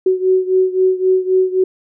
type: beating tone pair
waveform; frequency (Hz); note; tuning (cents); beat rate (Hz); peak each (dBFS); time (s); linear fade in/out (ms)
sine; 372.4 / 376.2; F#4 / F#4; +11 / +29; 3.8; -13 / -16; 0.06-1.64; 5
effects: none